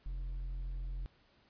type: tone with hard clipping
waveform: sine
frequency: 43.65 Hz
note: F1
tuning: in tune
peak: -38 dBFS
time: 0.06-1.06 s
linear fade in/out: 0 ms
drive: 4 dB
effects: pink hiss -68 dBFS RMS until 1.49 s + resampled to 11025 Hz